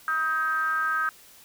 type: ring-modulated tone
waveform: triangle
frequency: 155.4 Hz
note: D#3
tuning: 2 cents flat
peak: -18 dBFS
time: 0.08-1.09 s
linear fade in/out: 0 ms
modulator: 1420 Hz
effects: white hiss -52 dBFS RMS until 1.44 s